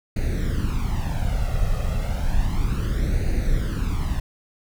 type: noise with flanger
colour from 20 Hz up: brown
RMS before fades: -22 dBFS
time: 0.16-4.2 s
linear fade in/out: 5 ms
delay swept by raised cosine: 0.46 to 1.56 ms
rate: 0.32 Hz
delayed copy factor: +0.75
effects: none